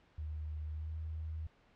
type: tone with pitch glide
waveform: sine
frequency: 76.8 to 79.19 Hz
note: D#2 to D#2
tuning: -22 to +31 cents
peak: -38 dBFS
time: 0.18-1.47 s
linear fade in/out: 5 ms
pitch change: +53 cents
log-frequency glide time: 0.71-0.92 s
effects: pink hiss -67 dBFS RMS until 1.75 s + low-pass 3000 Hz 12 dB/octave